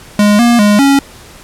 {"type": "tone with pitch steps", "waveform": "square", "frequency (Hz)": [207, 237.6, 206.9, 277.3], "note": ["G#3", "A#3", "G#3", "C#4"], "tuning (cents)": [-5, 33, -6, 1], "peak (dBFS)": -6, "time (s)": [0.19, 0.99], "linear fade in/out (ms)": 2, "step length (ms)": 200, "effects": ["pink hiss -36 dBFS RMS until 1.43 s", "low-pass 12000 Hz 12 dB/octave"]}